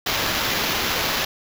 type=noise with sample-and-hold; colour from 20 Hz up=white; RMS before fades=-23 dBFS; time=0.06-1.25 s; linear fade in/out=5 ms; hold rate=8820 Hz; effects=none